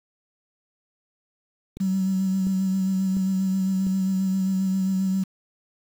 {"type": "click train", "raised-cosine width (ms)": 3, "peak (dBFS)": -24, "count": 4, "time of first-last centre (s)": [1.77, 3.868], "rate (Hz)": 1.43}
{"type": "tone with vibrato", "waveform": "sine", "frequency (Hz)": 190, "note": "F#3", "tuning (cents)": 46, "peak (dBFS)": -20, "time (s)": [1.8, 5.24], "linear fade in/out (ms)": 10, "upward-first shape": "sine", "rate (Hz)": 7.5, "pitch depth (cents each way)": 25}
{"effects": ["7-bit"]}